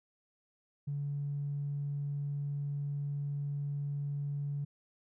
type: tone with tanh clipping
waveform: triangle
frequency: 143.1 Hz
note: D3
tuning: 45 cents flat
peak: -33 dBFS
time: 0.87-4.65 s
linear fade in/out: 10 ms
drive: 4 dB
effects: none